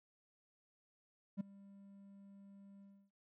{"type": "tone with ADSR envelope", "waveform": "triangle", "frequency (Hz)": 198.2, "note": "G3", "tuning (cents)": 19, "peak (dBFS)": -32, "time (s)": [1.37, 3.11], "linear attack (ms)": 35, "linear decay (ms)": 8, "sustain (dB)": -22, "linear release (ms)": 290, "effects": []}